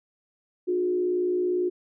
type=tone with frequency modulation; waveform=sine; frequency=360 Hz; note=F#4; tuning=47 cents flat; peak=-22 dBFS; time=0.67-1.7 s; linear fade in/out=20 ms; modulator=57.8 Hz; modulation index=0.49; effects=none